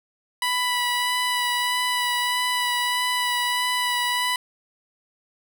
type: tone with vibrato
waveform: 15% pulse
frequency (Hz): 986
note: B5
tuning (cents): -3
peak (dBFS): -15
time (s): 0.42-4.36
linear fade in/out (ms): 2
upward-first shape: sine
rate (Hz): 1.6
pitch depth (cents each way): 14
effects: none